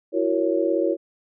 sine chord, F# dominant seventh, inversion third, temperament just, 333 / 370 / 462.5 / 555 Hz, E4 / F#4 / A#4 / C#5, +18 / 0 / -14 / +2 cents, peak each -23 / -25 / -26 / -24 dBFS, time 0.12-0.97 s, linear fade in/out 50 ms, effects none

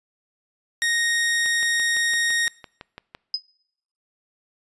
sawtooth tone, 1864.7 Hz, A#6, in tune, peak -16 dBFS, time 0.82-2.48 s, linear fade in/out 0 ms
click train, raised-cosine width 0.3 ms, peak -21 dBFS, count 11, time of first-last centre 1.46-3.149 s, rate 5.92 Hz
sine tone with exponential decay, 5030 Hz, D#8, 18 cents sharp, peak -17 dBFS, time 3.34-3.42 s, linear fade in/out 2 ms, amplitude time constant 16 ms
effects noise-tail reverb RT60 0.7 s tail -24 dB re dry + resampled to 24000 Hz

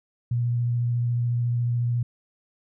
sine tone with vibrato, 120 Hz, B2, 49 cents flat, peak -21 dBFS, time 0.31-2.03 s, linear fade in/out 5 ms, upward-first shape square, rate 14 Hz, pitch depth 10 cents each way, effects none

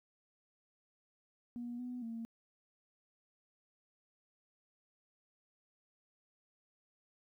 sine tone with pitch steps, 240.2 / 247.7 / 228.8 Hz, B3 / B3 / A#3, -48 / +5 / -32 cents, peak -39 dBFS, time 1.56-2.25 s, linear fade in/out 0 ms, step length 230 ms, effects tanh soft clip ceiling -35 dBFS + 13-bit

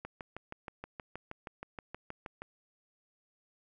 click train, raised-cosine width 0.5 ms, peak -26 dBFS, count 16, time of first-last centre 0.05-2.42 s, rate 6.33 Hz, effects none

